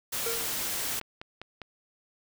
white noise, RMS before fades -32 dBFS, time 0.12-1 s, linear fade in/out 10 ms
square tone with exponential decay, 461.9 Hz, A#4, 16 cents flat, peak -30 dBFS, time 0.26-0.67 s, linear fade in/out 5 ms, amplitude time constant 88 ms
click train, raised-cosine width 0.3 ms, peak -24 dBFS, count 7, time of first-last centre 0.41-1.617 s, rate 4.97 Hz
effects none

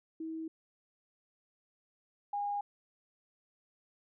sine tone pair in turn, 321.5 / 815.5 Hz, E4 / G#5, -43 / -32 cents, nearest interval octave + major third, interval 1611 cents, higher second, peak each -37 / -32 dBFS, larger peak second, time 0.2-0.48 / 2.33-2.61 s, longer neither, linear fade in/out 5 ms, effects none

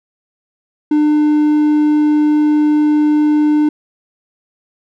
triangle tone, 300.4 Hz, D4, 39 cents sharp, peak -7 dBFS, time 0.91-3.69 s, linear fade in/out 5 ms, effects none

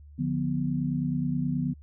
sine chord, B diminished, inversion first, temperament just, 148.16 / 177.8 / 246.9 Hz, D3 / F3 / B3, +16 / +31 / 0 cents, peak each -29 / -31 / -29 dBFS, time 0.18-1.74 s, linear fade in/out 20 ms, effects added 73 Hz sine -46 dBFS peak until 1.82 s

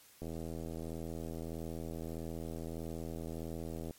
click train, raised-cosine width 2 ms, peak -29 dBFS, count 302, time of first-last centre 0.22-3.909 s, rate 81.6 Hz, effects white hiss -61 dBFS RMS until 3.98 s + MP3 64 kbps

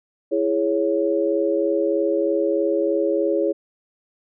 sine chord, C# minor, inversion first, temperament just, 332.6 / 415.8 / 554.4 Hz, E4 / G#4 / C#5, +16 / +2 / 0 cents, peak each -22 dBFS, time 0.31-3.53 s, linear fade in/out 20 ms, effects none

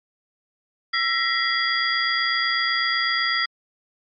sine tone cluster, 1344 / 1904 / 2032 / 3346 / 4793 Hz, E6 / A#6 / B6 / G#7 / D8, +33 / +36 / +49 / +12 / +34 cents, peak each -26 / -24 / -28 / -27 / -26 dBFS, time 0.93-3.46 s, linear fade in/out 10 ms, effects MP3 48 kbps

